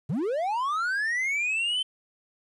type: linear sweep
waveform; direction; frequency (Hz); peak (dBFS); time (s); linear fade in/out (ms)
triangle; up; 117.5 to 3100; -23; 0.09-1.83; 10
effects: resampled to 24000 Hz + 10-bit